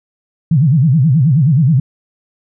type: tone with vibrato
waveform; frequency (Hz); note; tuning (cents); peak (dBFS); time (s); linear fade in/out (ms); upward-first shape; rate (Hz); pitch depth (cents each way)
sine; 144.1; D3; -33; -7; 0.51-1.8; 5; sine; 9.4; 280
effects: none